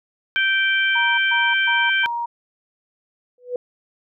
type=harmonic tone; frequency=780 Hz; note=G5; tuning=9 cents flat; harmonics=2 / 3 / 4; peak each=-18 / -22 / -24 dBFS; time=0.36-2.06 s; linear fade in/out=0 ms
type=tone bursts; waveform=sine; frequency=943 Hz; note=A#5; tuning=20 cents sharp; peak=-22 dBFS; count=4; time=0.95-2.26 s; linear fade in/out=10 ms; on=230 ms; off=130 ms
type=tone with exponential growth; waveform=sine; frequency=493.9 Hz; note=B4; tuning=in tune; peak=-18 dBFS; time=3.38-3.56 s; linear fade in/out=2 ms; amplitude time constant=39 ms
effects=none